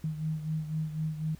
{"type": "beating tone pair", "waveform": "sine", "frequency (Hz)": [155.56, 159.56], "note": ["D#3", "D#3"], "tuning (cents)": [0, 44], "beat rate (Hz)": 4, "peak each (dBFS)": [-31, -37], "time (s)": [0.04, 1.35], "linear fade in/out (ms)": 2, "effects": ["added 70 Hz sine -55 dBFS peak until 1.39 s", "pink hiss -59 dBFS RMS until 1.39 s"]}